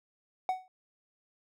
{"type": "tone with exponential decay", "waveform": "triangle", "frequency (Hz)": 746, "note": "F#5", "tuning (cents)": 14, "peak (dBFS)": -22, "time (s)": [0.49, 0.68], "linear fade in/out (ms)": 1, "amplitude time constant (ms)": 41, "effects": []}